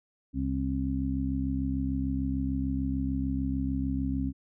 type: harmonic tone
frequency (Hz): 66.7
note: C2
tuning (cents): +34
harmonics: 1 / 2 / 3 / 4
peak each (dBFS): -32 / -35 / -36 / -30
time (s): 0.33-4.33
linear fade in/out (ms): 50
effects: none